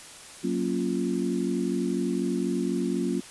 sine chord, Gb major seventh, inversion none, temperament equal, 185 / 233.1 / 277.2 / 349.2 Hz, Gb3 / Bb3 / Db4 / F4, 0 / 0 / 0 / 0 cents, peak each -30 dBFS, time 0.43-3.21 s, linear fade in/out 20 ms, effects white hiss -45 dBFS RMS until 3.3 s + resampled to 24000 Hz

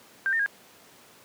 sine tone with pitch steps, 1575 / 1817 / 1631 Hz, G6 / A#6 / G#6, +8 / -45 / -32 cents, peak -22 dBFS, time 0.26-0.461 s, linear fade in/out 0 ms, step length 67 ms, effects pink hiss -53 dBFS RMS until 1.24 s + high-pass 200 Hz 12 dB/octave

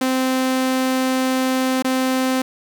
sawtooth tone with dropouts, 259.6 Hz, C4, 13 cents flat, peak -13 dBFS, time 0.01-2.42 s, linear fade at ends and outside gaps 5 ms, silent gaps 1.824-1.845 s, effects none

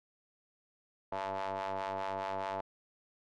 sawtooth ring-modulated tone, 96.8 Hz, G2, 21 cents flat, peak -28 dBFS, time 1.12-2.61 s, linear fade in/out 5 ms, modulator 772 Hz, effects low-pass 4000 Hz 12 dB/octave

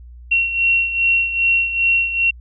sine beating tone pair, 2732 / 2734.5 Hz, F7 / F7, -39 / -37 cents, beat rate 2.5 Hz, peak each -15 / -21 dBFS, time 0.31-2.31 s, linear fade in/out 10 ms, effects added 60 Hz sine -36 dBFS peak until 2.4 s

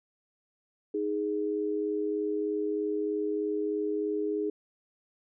sine tone pair together, 312.1 / 415.3 Hz, D#4 / G#4, +5 / 0 cents, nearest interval perfect fourth, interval 495 cents, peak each -32 / -29 dBFS, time 0.94-4.5 s, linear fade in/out 5 ms, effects none

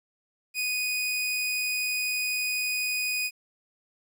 sawtooth tone, 2484 Hz, D#7, 3 cents flat, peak -23 dBFS, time 0.54-3.31 s, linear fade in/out 50 ms, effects 10-bit

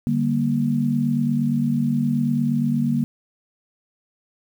sine chord, G minor, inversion second, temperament just, 147 / 196 / 235.2 Hz, D3 / G3 / Bb3, +2 / 0 / +16 cents, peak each -23 / -26 / -20 dBFS, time 0.07-3.04 s, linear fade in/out 0 ms, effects 8-bit

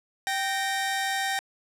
sawtooth tone pair together, 778.7 / 1852 Hz, G5 / A#6, -12 / -12 cents, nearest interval octave + minor third, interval 1500 cents, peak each -24 / -26 dBFS, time 0.27-1.39 s, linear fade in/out 0 ms, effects low-pass 12000 Hz 12 dB/octave

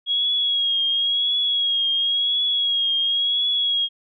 sine tone with vibrato, 3303 Hz, G#7, 10 cents flat, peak -18 dBFS, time 0.06-3.89 s, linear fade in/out 50 ms, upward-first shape triangle, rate 0.95 Hz, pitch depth 46 cents each way, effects none

